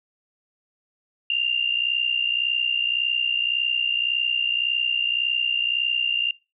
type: tone with amplitude modulation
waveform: sine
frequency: 2794 Hz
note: F7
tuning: in tune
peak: -17 dBFS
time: 1.3-6.31 s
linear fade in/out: 2 ms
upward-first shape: sine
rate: 61.8 Hz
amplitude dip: 75%
effects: noise-tail reverb RT60 0.3 s tail -24 dB re dry